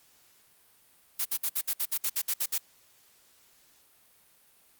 blue noise bursts, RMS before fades -28 dBFS, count 12, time 1.19-2.582 s, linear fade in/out 10 ms, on 61 ms, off 60 ms, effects white hiss -62 dBFS RMS until 4.79 s + Opus 48 kbps

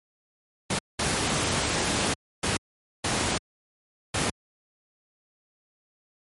pink noise bursts at uneven times, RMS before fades -25 dBFS, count 5, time 0.7-0.79 / 0.99-2.14 / 2.43-2.57 / 3.04-3.38 / 4.14-4.3 s, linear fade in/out 5 ms, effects high-pass 80 Hz 12 dB/octave + MP3 48 kbps

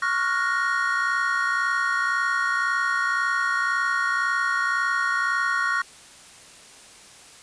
triangle chord, Gb major seventh, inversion second, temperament equal with one note detuned, 1108.7 / 1396.9 / 1458.8 / 1864.7 Hz, Db6 / F6 / Gb6 / Bb6, 0 / 0 / -25 / 0 cents, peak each -25 dBFS, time 0.02-5.82 s, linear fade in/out 5 ms, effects white hiss -47 dBFS RMS until 7.42 s + resampled to 22050 Hz

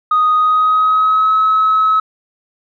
sine tone with pitch glide, 1244.5 to 1286.9 Hz, D#6 to E6, 0 to -42 cents, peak -8 dBFS, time 0.11-2 s, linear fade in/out 5 ms, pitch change +58 cents, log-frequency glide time 0.35-1.33 s, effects tanh soft clip ceiling -6 dBFS

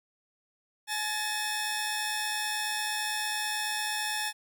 15% pulse tone cluster, 849 / 1813 / 5350 Hz, G#5 / A#6 / E8, +38 / -49 / +25 cents, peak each -26 / -29 / -31 dBFS, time 0.87-4.33 s, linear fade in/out 50 ms, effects none

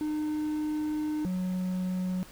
triangle tone pair in turn, 304.5 / 183.89 Hz, D#4 / F#3, -37 / -10 cents, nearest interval major sixth, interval 873 cents, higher first, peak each -26 dBFS, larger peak neither, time 0.01-1.25 / 1.25-2.23 s, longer first, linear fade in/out 0 ms, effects pink hiss -51 dBFS RMS until 2.31 s

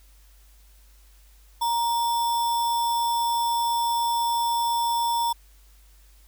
sine tone with sample-and-hold, 937 Hz, A#5, 9 cents sharp, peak -21 dBFS, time 1.61-5.33 s, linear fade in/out 10 ms, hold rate 4410 Hz, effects added 50 Hz sine -51 dBFS peak until 6.27 s + white hiss -60 dBFS RMS until 6.27 s

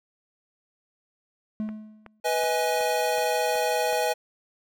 triangle tone with exponential decay, 215 Hz, A3, 40 cents flat, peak -23 dBFS, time 1.6-2.2 s, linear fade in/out 0 ms, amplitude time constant 130 ms
click train, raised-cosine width 0.5 ms, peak -27 dBFS, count 7, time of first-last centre 1.69-3.929 s, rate 2.68 Hz
square chord, G# minor, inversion first, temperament equal with one note detuned, 493.9 / 633.1 / 830.6 Hz, B4 / D#5 / G#5, 0 / +30 / 0 cents, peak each -28 dBFS, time 2.24-4.14 s, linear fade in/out 20 ms
effects none

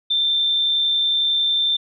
sine tone with amplitude modulation, 3569 Hz, A7, 24 cents sharp, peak -15 dBFS, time 0.1-1.77 s, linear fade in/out 10 ms, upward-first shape sine, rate 151 Hz, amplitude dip 25%, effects none

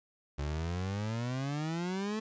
30% pulse exponential sweep, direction up, 70.2 to 221.4 Hz, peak -30 dBFS, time 0.38-2.2 s, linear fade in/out 10 ms, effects resampled to 16000 Hz + 11-bit

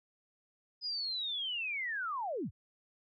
sine linear sweep, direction down, 5030 to 54 Hz, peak -34 dBFS, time 0.81-2.51 s, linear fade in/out 50 ms, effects none

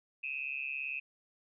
sine tone with amplitude modulation, 2564 Hz, E7, 49 cents flat, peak -31 dBFS, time 0.23-1 s, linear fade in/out 10 ms, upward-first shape sine, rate 138 Hz, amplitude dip 95%, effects none

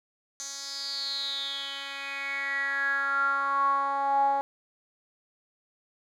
10% pulse tone with band-pass filter sweep, 277.2 Hz, C#4, in tune, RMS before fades -29 dBFS, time 0.4-4.41 s, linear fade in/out 0 ms, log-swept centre 6100 to 750 Hz, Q 8.7, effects none

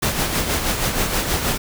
pink noise with tremolo, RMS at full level -19 dBFS, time 0.02-1.58 s, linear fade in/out 10 ms, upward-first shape sine, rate 6.3 Hz, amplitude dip 50%, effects none

